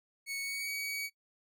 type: tone with pitch glide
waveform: sawtooth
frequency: 2217 to 2260 Hz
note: C#7 to C#7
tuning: 0 to +33 cents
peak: -32 dBFS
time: 0.26-1.1 s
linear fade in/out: 50 ms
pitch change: +33 cents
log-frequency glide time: 0.41-0.71 s
effects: noise-tail reverb RT60 0.1 s tail -21 dB re dry